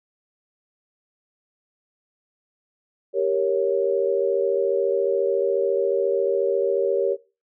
sine chord, G diminished, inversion none, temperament equal, 392 / 466.2 / 554.4 Hz, G4 / Bb4 / Db5, 0 / 0 / 0 cents, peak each -23 dBFS, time 3.13-7.17 s, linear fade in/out 50 ms, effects noise-tail reverb RT60 0.3 s tail -19 dB re dry

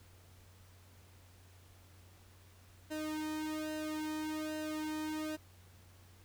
sawtooth tone with flanger, 309 Hz, D#4, 12 cents flat, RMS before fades -39 dBFS, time 2.9-5.37 s, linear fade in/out 20 ms, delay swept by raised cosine 0.87 to 1.82 ms, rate 1.2 Hz, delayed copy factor -0.95, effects added 91 Hz sine -59 dBFS peak until 6.24 s + pink hiss -64 dBFS RMS until 6.24 s

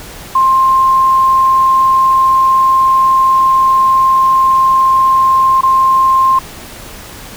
sine tone with dropouts, 1056 Hz, C6, 16 cents sharp, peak -6 dBFS, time 0.35-6.39 s, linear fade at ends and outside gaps 5 ms, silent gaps 5.61-5.632 s, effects pink hiss -31 dBFS RMS until 7.36 s

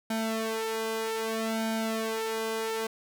sawtooth tone with flanger, 222.7 Hz, A3, 21 cents sharp, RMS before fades -31 dBFS, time 0.1-2.87 s, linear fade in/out 5 ms, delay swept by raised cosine 1.3 to 2.5 ms, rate 0.63 Hz, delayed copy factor +0.9, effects none

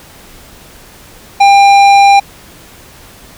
sine tone with tanh clipping, 798 Hz, G5, 31 cents sharp, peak -4 dBFS, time 1.4-2.2 s, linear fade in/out 10 ms, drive 14 dB, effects pink hiss -37 dBFS RMS until 3.37 s

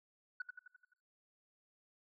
sine tone with echo, 1480 Hz, F#6, in tune, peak -36 dBFS, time 0.4-0.42 s, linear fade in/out 5 ms, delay 86 ms, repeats 6, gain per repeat -5 dB, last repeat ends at 0.936 s, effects noise-tail reverb RT60 0.7 s tail -25 dB re dry + tanh soft clip ceiling -35 dBFS

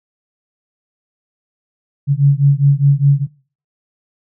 sine beating tone pair, 138.59 / 143.49 Hz, C#3 / D3, 0 / -40 cents, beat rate 4.9 Hz, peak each -11 dBFS, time 2.07-3.27 s, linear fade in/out 50 ms, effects noise-tail reverb RT60 0.4 s tail -21 dB re dry

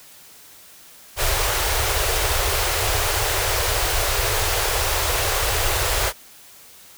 pink band-stop noise, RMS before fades -21 dBFS, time 1.16-6.13 s, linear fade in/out 50 ms, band 110 to 380 Hz, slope 48 dB/octave, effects white hiss -46 dBFS RMS until 6.97 s

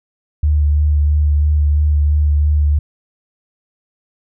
sine tone with vibrato, 74.3 Hz, D2, 21 cents sharp, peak -10 dBFS, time 0.43-2.79 s, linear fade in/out 5 ms, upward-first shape sine, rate 3 Hz, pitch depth 20 cents each way, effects none

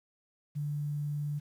sine tone with quantisation, 146.83 Hz, D3, in tune, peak -31 dBFS, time 0.55-1.4 s, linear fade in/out 20 ms, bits 10, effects none

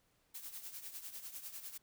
blue noise with tremolo, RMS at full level -45 dBFS, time 0.34-1.78 s, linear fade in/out 10 ms, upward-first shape triangle, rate 10 Hz, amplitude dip 75%, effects pink hiss -75 dBFS RMS until 1.82 s

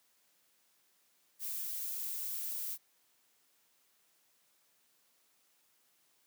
violet noise, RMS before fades -39 dBFS, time 1.39-2.78 s, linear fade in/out 50 ms, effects white hiss -72 dBFS RMS until 6.26 s + high-pass 150 Hz 12 dB/octave

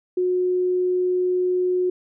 sine tone, 363.6 Hz, F#4, 30 cents flat, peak -18 dBFS, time 0.17-1.9 s, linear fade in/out 5 ms, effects none

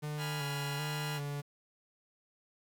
45% pulse tone with vibrato, 146.83 Hz, D3, in tune, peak -36 dBFS, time 0.02-1.42 s, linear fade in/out 20 ms, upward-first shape square, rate 1.3 Hz, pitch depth 36 cents each way
15% pulse chord, F diminished, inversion first, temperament equal, 830.6 / 987.8 / 1396.9 Hz, Ab5 / Cb6 / F6, 0 / 0 / 0 cents, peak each -37 dBFS, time 0.17-1.21 s, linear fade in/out 50 ms
effects 10-bit

